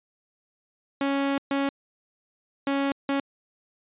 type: tone bursts at uneven times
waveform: sawtooth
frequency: 277.2 Hz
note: C#4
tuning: in tune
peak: -19 dBFS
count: 4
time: 1.01-1.38 / 1.51-1.69 / 2.67-2.92 / 3.09-3.2 s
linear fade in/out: 2 ms
effects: resampled to 8000 Hz